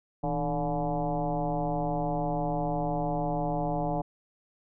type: tone with frequency modulation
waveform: sine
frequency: 440 Hz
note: A4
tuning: in tune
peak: -26 dBFS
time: 0.23-4.02 s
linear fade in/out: 10 ms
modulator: 139 Hz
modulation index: 2.9
effects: none